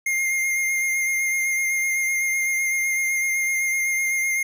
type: tone with vibrato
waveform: square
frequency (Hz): 2120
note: C7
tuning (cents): +22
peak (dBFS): -21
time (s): 0.06-4.43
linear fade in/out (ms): 5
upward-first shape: sine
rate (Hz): 7.9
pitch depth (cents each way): 18
effects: none